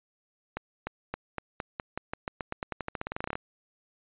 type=accelerating click train; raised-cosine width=0.5 ms; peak=-17 dBFS; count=26; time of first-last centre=0.57-3.355 s; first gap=300 ms; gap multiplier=0.9; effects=resampled to 8000 Hz